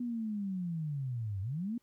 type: linear two-way sweep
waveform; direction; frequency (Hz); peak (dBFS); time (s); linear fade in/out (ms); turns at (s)
sine; down then up; 246.9 to 92.5 to 246.9; -33; 0-1.78; 5; 1.41
effects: pink hiss -75 dBFS RMS until 1.82 s + high-pass 60 Hz 12 dB/octave